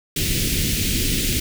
pink band-stop noise, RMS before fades -21 dBFS, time 0.16-1.4 s, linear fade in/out 5 ms, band 360 to 2300 Hz, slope 24 dB/octave, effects none

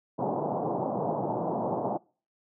white band-pass noise, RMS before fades -30 dBFS, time 0.18-1.98 s, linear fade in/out 20 ms, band 120 to 900 Hz, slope 48 dB/octave, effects noise-tail reverb RT60 0.4 s tail -25 dB re dry

